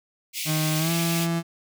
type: high-pass noise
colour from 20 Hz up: pink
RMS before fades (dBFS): -30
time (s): 0.33-1.28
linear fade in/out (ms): 50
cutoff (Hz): 2100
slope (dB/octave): 96
type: tone with pitch glide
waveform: 35% pulse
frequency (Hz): 155.56 to 167.69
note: D#3 to E3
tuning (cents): 0 to +30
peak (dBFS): -21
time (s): 0.45-1.43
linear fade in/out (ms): 50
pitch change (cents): +130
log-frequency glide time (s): 0.78-0.91
effects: none